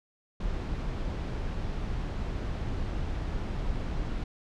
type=noise; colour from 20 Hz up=brown; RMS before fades=-32 dBFS; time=0.4-4.24 s; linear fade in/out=5 ms; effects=low-pass 5000 Hz 12 dB/octave